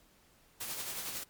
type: noise with tremolo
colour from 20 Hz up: white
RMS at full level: -38 dBFS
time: 0.6-1.24 s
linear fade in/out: 10 ms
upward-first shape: sine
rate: 11 Hz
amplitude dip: 40%
effects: pink hiss -65 dBFS RMS until 1.29 s + MP3 96 kbps